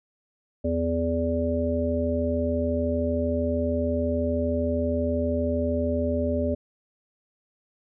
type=harmonic tone; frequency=83.3 Hz; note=E2; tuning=19 cents sharp; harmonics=1 / 3 / 5 / 7; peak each=-28 / -27 / -31 / -27 dBFS; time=0.64-6.55 s; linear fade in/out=10 ms; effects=none